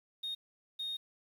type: tone bursts at uneven times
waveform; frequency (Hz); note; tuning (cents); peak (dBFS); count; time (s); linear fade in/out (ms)
sine; 3708; A#7; -10; -34; 2; 0.23-0.35 / 0.79-0.97; 10
effects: tanh soft clip ceiling -33 dBFS + 10-bit